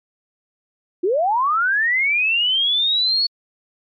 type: linear sweep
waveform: sine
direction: up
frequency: 329.6 to 4435 Hz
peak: -15 dBFS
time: 1.03-3.27 s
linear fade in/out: 10 ms
effects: MP3 64 kbps